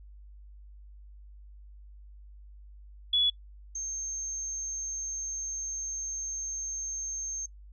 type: tone pair in turn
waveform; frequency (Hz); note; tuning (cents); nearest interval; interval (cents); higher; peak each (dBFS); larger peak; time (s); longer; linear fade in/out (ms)
sine; 3400 / 6370; G#7 / G8; +40 / +27; major seventh; 1087; second; -22 / -32; first; 3.13-3.3 / 3.75-7.46; second; 5
effects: noise-tail reverb RT60 0.1 s tail -25 dB re dry + added 50 Hz sine -47 dBFS peak until 7.72 s